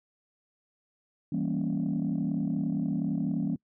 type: chord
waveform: sine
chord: E diminished seventh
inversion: none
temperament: equal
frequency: 164.81 / 196 / 233.1 / 277.2 Hz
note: E3 / G3 / Bb3 / Db4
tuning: 0 / 0 / 0 / 0 cents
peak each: -31 dBFS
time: 1.32-3.56 s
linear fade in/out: 5 ms
effects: noise-tail reverb RT60 0.1 s tail -25 dB re dry + tanh soft clip ceiling -21 dBFS